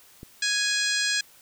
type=click; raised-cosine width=3 ms; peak=-27 dBFS; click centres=0.231 s
type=harmonic tone; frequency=830.6 Hz; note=G#5; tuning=in tune; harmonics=2 / 3 / 4 / 5 / 6 / 7 / 8 / 9 / 10; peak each=-27 / -32 / -32 / -30 / -31 / -36 / -36 / -33 / -39 dBFS; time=0.42-1.21 s; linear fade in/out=5 ms
effects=white hiss -54 dBFS RMS until 1.41 s